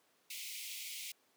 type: high-pass noise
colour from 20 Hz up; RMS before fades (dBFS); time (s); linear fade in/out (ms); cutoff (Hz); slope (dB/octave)
pink; -45; 0.3-1.12; 5; 2100; 96
effects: pink hiss -72 dBFS RMS until 1.36 s + high-pass 300 Hz 12 dB/octave